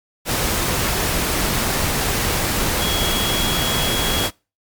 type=tone in noise; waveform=sine; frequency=3322 Hz; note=G#7; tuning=in tune; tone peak=-23 dBFS; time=2.78-4.3 s; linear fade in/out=50 ms; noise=pink; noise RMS=-20 dBFS; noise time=0.25-4.31 s; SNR=-6 dB; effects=noise-tail reverb RT60 0.3 s tail -25 dB re dry + MP3 96 kbps